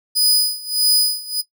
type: tone with tremolo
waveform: sawtooth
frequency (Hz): 4978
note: D#8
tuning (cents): 0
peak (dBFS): -8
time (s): 0.15-1.42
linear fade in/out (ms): 20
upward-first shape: sine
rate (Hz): 1.6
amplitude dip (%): 90
effects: noise-tail reverb RT60 0.1 s tail -17 dB re dry